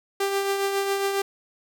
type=tone with tremolo; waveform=sawtooth; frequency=394.9 Hz; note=G4; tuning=13 cents sharp; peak=-17 dBFS; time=0.2-1.22 s; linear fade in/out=5 ms; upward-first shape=triangle; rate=7.3 Hz; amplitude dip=45%; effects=none